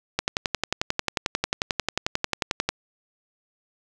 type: click train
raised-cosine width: 0.2 ms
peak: -5 dBFS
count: 29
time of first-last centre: 0.19-2.69 s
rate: 11.2 Hz
effects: none